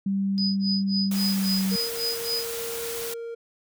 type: tone with pitch glide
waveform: sine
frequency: 196 to 191.63 Hz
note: G3 to G3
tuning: 0 to -39 cents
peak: -22 dBFS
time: 0.06-1.76 s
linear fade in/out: 5 ms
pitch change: -39 cents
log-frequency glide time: 1.26-1.55 s
type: tone with tremolo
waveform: sine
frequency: 4978 Hz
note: D#8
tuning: in tune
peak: -24 dBFS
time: 0.38-2.45 s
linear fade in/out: 0 ms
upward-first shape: sine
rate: 3.7 Hz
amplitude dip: 100%
type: noise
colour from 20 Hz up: white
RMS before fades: -34 dBFS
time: 1.11-3.14 s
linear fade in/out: 5 ms
type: tone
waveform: triangle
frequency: 464 Hz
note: A#4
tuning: 8 cents flat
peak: -30 dBFS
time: 1.71-3.35 s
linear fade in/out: 10 ms
effects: none